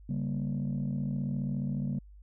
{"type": "chord", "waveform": "sine", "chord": "G diminished", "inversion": "second", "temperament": "just", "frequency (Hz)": [141.12, 196, 235.2], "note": ["Db3", "G3", "Bb3"], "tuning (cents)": [31, 0, 16], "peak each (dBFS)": [-31, -33, -34], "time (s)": [0.09, 1.99], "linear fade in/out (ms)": 5, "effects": ["tanh soft clip ceiling -25 dBFS", "added 50 Hz sine -49 dBFS peak until 2.22 s"]}